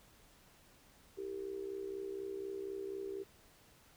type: tone with amplitude modulation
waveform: sine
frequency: 392 Hz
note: G4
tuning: in tune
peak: -36 dBFS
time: 1.17-3.24 s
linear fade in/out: 20 ms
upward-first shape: sine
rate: 64.1 Hz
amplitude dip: 75%
effects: pink hiss -64 dBFS RMS until 3.96 s